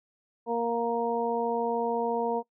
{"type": "harmonic tone", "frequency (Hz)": 233.8, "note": "A#3", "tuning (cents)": 5, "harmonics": [1, 2, 3, 4], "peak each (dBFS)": [-34, -28, -33, -31], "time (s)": [0.46, 2.43], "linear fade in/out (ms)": 50, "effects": ["noise-tail reverb RT60 0.1 s tail -22 dB re dry"]}